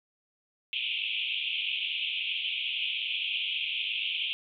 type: band-pass noise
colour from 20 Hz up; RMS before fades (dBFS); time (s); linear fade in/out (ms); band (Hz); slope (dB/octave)
white; -32; 0.73-4.33; 0; 2400 to 3400; 96
effects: none